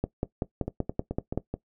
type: two click trains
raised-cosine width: 2 ms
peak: -13 / -17 dBFS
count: 8 / 5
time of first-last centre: 0.04-1.376 / 0.68-1.54 s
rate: 5.24 / 4.65 Hz
effects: noise-tail reverb RT60 0.1 s tail -17 dB re dry